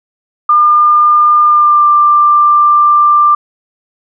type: tone with pitch glide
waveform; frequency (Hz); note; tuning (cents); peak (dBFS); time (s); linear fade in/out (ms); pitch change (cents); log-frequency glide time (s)
sine; 1204 to 1185.4; D6 to D6; +43 to +16; -4; 0.49-3.35; 5; -27; 1.47-1.86
effects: none